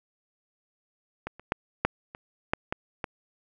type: clicks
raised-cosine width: 0.5 ms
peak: -18 / -30 / -9 / -6 / -25 / -8 / -13 / -15 dBFS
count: 8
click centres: 1.27 / 1.396 / 1.521 / 1.85 / 2.149 / 2.535 / 2.725 / 3.042 s
effects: none